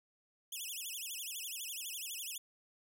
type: tone with vibrato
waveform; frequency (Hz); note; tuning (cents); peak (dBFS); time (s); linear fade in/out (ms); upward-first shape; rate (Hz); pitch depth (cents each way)
10% pulse; 2976; F#7; +9; -33; 0.52-2.38; 5; sine; 12; 280
effects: none